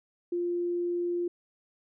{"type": "tone", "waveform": "sine", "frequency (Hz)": 349.2, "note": "F4", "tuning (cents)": 0, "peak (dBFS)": -27, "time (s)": [0.32, 1.28], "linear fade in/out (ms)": 5, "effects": []}